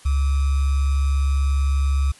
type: tone with sample-and-hold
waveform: sine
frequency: 69.3 Hz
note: C#2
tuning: in tune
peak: -16 dBFS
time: 0.05-2.12 s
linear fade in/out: 10 ms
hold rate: 1225 Hz
effects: white hiss -48 dBFS RMS until 2.19 s + resampled to 24000 Hz